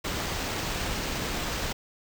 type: noise with sample-and-hold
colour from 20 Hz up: pink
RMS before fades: -31 dBFS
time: 0.04-1.73 s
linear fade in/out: 10 ms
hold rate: 11025 Hz
effects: none